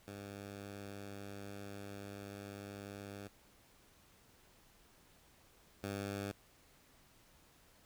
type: tone pair in turn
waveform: 10% pulse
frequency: 100.4 / 99.9 Hz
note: G2 / G2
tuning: +42 / +33 cents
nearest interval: unison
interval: 9 cents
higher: first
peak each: -38 / -31 dBFS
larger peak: second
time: 0.07-3.28 / 5.83-6.32 s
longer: first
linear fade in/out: 10 ms
effects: pink hiss -66 dBFS RMS until 7.85 s